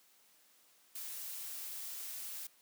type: noise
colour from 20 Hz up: blue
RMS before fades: -44 dBFS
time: 0.95-2.47 s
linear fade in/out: 5 ms
effects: white hiss -67 dBFS RMS until 2.61 s + high-pass 200 Hz 12 dB/octave